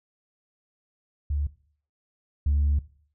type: tone pair in turn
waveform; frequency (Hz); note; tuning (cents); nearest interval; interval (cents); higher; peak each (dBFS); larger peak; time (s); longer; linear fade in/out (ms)
sine; 72.6 / 72.29; D2 / D2; -19 / -27; unison; 8; first; -23 / -18; second; 1.3-1.47 / 2.46-2.79; second; 5
effects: noise-tail reverb RT60 0.5 s tail -18 dB re dry + tanh soft clip ceiling -17 dBFS